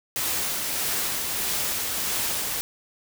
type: noise with tremolo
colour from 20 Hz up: white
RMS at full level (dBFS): -26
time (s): 0.16-2.61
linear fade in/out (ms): 0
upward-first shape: sine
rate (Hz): 1.6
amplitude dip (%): 25
effects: none